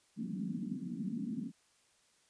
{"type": "band-pass noise", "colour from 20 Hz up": "white", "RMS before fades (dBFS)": -39, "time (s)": [0.16, 1.52], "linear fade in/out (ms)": 50, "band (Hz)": [170, 260], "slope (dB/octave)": 48, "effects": ["white hiss -70 dBFS RMS until 2.29 s", "resampled to 22050 Hz"]}